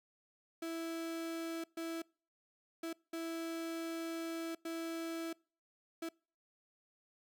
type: tone bursts at uneven times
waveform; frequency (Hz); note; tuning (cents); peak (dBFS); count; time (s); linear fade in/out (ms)
35% pulse; 329.6; E4; 0; -37; 6; 0.62-1.64 / 1.77-2.02 / 2.83-2.93 / 3.13-4.55 / 4.65-5.33 / 6.02-6.09; 5
effects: noise-tail reverb RT60 0.4 s tail -26 dB re dry